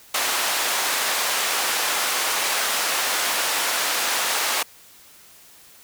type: band-pass noise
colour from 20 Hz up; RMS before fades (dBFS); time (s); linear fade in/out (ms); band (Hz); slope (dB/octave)
pink; -23; 0.14-4.63; 5; 800 to 15000; 12
effects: white hiss -49 dBFS RMS until 5.83 s